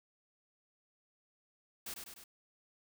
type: noise with echo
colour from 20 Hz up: white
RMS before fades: -43 dBFS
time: 1.86-1.94 s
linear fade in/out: 5 ms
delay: 100 ms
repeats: 3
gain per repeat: -4 dB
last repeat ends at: 2.24 s
effects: none